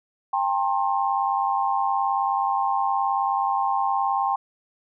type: tone cluster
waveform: sine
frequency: 796 / 895 / 1066 Hz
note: G5 / A5 / C6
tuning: +26 / +29 / +32 cents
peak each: -23 / -27 / -25 dBFS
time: 0.33-4.36 s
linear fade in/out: 5 ms
effects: none